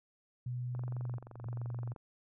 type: tone with pitch glide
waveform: sine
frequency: 123.47 to 118.85 Hz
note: B2 to A#2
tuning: 0 to +34 cents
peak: -35 dBFS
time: 0.46-1.46 s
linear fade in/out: 5 ms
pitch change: -66 cents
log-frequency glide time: 1.01-1.3 s
type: click train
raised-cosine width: 1 ms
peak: -35 dBFS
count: 29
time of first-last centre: 0.75-1.962 s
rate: 23.1 Hz
type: tone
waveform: sine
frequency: 119.5 Hz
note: A#2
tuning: 43 cents sharp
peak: -36 dBFS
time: 1.17-1.94 s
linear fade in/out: 20 ms
effects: none